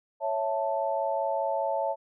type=chord; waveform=sine; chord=A major; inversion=first; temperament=equal; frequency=554.4 / 659.3 / 880 Hz; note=C#5 / E5 / A5; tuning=0 / 0 / 0 cents; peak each=-30 dBFS; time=0.2-1.96 s; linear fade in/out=50 ms; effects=none